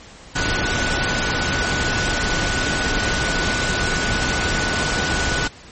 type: tone in noise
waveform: sine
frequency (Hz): 1480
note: F#6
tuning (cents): 0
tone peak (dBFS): -24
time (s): 0.35-5.48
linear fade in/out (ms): 10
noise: pink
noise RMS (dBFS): -21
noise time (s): 0.35-5.48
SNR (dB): -6
effects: pink hiss -42 dBFS RMS until 5.71 s + MP3 32 kbps